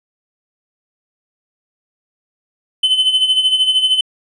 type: tone with tremolo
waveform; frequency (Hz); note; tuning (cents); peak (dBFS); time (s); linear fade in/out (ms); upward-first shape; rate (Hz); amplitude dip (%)
triangle; 3043; F#7; +48; -7; 2.83-4.01; 5; sine; 13; 65
effects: resampled to 22050 Hz